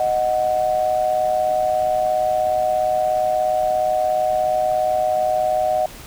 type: tone pair together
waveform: sine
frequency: 622.3 / 739.3 Hz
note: D#5 / F#5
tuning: 0 / -2 cents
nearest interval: minor third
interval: 298 cents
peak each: -19 dBFS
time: 0-5.86 s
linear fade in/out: 2 ms
effects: pink hiss -39 dBFS RMS until 6.06 s